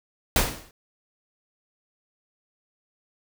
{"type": "noise with exponential decay", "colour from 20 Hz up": "pink", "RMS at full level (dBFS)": -17, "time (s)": [0.36, 0.71], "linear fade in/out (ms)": 2, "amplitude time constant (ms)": 76, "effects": []}